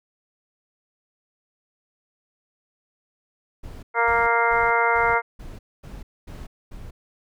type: noise bursts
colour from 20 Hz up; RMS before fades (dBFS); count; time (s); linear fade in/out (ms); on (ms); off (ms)
brown; -37; 8; 3.63-6.91; 10; 200; 240
type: harmonic tone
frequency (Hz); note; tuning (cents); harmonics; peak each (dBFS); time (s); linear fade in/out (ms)
233.1; A#3; 0; 2 / 3 / 4 / 5 / 6 / 7 / 8 / 9; -25 / -26 / -22 / -28 / -23 / -33 / -34 / -25; 3.94-5.22; 50
effects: none